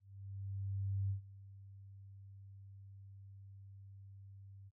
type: tone with ADSR envelope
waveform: sine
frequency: 98 Hz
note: G2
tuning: in tune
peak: -34 dBFS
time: 0-4.71 s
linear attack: 1100 ms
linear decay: 110 ms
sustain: -19 dB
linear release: 37 ms
effects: noise-tail reverb RT60 0.1 s tail -18 dB re dry